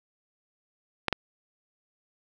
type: clicks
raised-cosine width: 0.3 ms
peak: -8 dBFS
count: 2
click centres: 1.083 / 1.127 s
effects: none